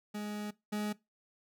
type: tone pair in turn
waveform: 40% pulse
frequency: 208.8 / 209.6 Hz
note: G#3 / G#3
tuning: +10 / +16 cents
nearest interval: unison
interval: 6 cents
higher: second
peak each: -36 / -32 dBFS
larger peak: second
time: 0.14-0.51 / 0.72-0.93 s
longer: first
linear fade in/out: 10 ms
effects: noise-tail reverb RT60 0.2 s tail -20 dB re dry